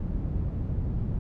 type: low-pass noise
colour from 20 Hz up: white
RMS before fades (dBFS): -29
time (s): 0-1.19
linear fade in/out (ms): 5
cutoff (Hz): 110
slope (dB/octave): 12
effects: none